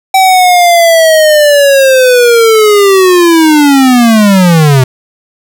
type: linear sweep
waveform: square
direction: down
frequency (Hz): 770 to 125.6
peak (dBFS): -3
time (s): 0.14-4.84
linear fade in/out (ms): 5
effects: none